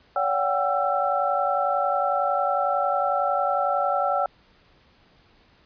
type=tone cluster; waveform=sine; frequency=569 / 736 / 787 / 1337 Hz; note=C#5 / F#5 / G5 / E6; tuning=+45 / -9 / +7 / +24 cents; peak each=-26 dBFS; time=0.16-4.26 s; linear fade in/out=2 ms; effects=pink hiss -58 dBFS RMS until 5.65 s + resampled to 11025 Hz